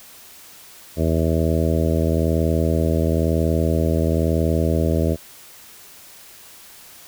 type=harmonic tone; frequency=81 Hz; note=E2; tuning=30 cents flat; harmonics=1 / 2 / 3 / 4 / 5 / 6 / 7 / 8; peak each=-20 / -23 / -25 / -26 / -27 / -28 / -28 / -29 dBFS; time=0.96-5.17 s; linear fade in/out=50 ms; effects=white hiss -44 dBFS RMS until 7.07 s